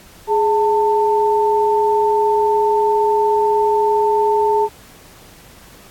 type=tone pair together; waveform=sine; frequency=418.3 / 891.5 Hz; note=G#4 / A5; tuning=+12 / +22 cents; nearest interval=octave + minor second; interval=1310 cents; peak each=-15 dBFS; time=0.27-4.69 s; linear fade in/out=50 ms; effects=pink hiss -44 dBFS RMS until 5.9 s + AAC 64 kbps